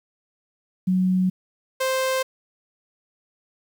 sine / sawtooth tone pair in turn, 185 / 523.3 Hz, F#3 / C5, 0 / 0 cents, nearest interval octave + tritone, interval 1800 cents, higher second, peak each -17 dBFS, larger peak neither, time 0.87-1.3 / 1.8-2.23 s, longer neither, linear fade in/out 10 ms, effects 9-bit

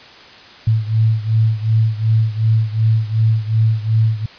sine beating tone pair, 110 / 112.7 Hz, A2 / A2, 0 / +42 cents, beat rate 2.7 Hz, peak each -14 / -17 dBFS, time 0.67-4.26 s, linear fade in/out 5 ms, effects white hiss -40 dBFS RMS until 4.38 s + resampled to 11025 Hz

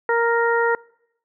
harmonic tone, 466.2 Hz, A#4, in tune, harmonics 1 / 2 / 3 / 4, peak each -19 / -22 / -24 / -25 dBFS, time 0.09-0.75 s, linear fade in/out 2 ms, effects noise-tail reverb RT60 0.8 s tail -25 dB re dry

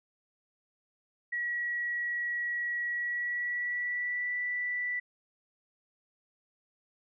sine tone with pitch glide, 1921 to 1969.3 Hz, B6 to B6, -48 to -5 cents, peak -30 dBFS, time 1.32-5 s, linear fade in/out 10 ms, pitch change +43 cents, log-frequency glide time 2.88-4.35 s, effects none

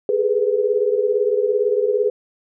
sine tone cluster, 409.6 / 427.3 / 495.8 Hz, G#4 / G#4 / B4, -24 / +49 / +7 cents, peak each -20 dBFS, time 0.09-2.1 s, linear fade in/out 2 ms, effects none

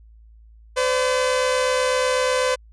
sawtooth tone pair together, 508.9 / 577 Hz, C5 / D5, -48 / -31 cents, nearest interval major second, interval 217 cents, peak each -15 / -22 dBFS, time 0.76-2.56 s, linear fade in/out 20 ms, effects added 55 Hz sine -45 dBFS peak until 2.72 s + resampled to 22050 Hz

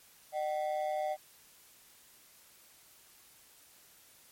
triangle ring-modulated tone, 684 Hz, F5, 36 cents flat, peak -26 dBFS, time 0.32-1.17 s, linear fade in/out 50 ms, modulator 76.6 Hz, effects white hiss -60 dBFS RMS until 4.31 s + MP3 64 kbps

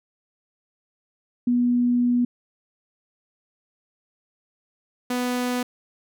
sine / sawtooth tone pair in turn, 243.6 / 247.7 Hz, B3 / B3, -24 / +5 cents, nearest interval unison, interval 29 cents, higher second, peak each -17 / -19 dBFS, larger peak first, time 1.47-2.25 / 5.1-5.63 s, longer first, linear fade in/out 5 ms, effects none

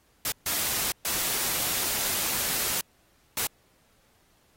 white noise bursts at uneven times, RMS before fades -28 dBFS, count 4, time 0.25-0.32 / 0.46-0.92 / 1.05-2.81 / 3.37-3.47 s, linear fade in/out 2 ms, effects pink hiss -65 dBFS RMS until 4.56 s + AAC 48 kbps

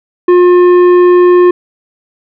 sine tone with tanh clipping, 356.6 Hz, F4, 36 cents sharp, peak -4 dBFS, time 0.28-1.51 s, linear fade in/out 5 ms, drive 10 dB, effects none

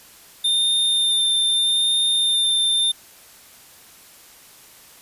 square tone with vibrato, 3610 Hz, A7, 44 cents sharp, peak -17 dBFS, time 0.44-2.92 s, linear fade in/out 10 ms, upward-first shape sine, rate 0.8 Hz, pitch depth 12 cents each way, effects white hiss -47 dBFS RMS until 5.01 s + resampled to 32000 Hz

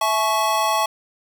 square chord, A major, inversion second, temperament equal with one note detuned, 659.3 / 857.4 / 1108.7 Hz, E5 / A5 / C#6, 0 / -45 / 0 cents, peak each -25 / -22 / -22 dBFS, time 0.01-0.86 s, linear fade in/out 5 ms, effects none

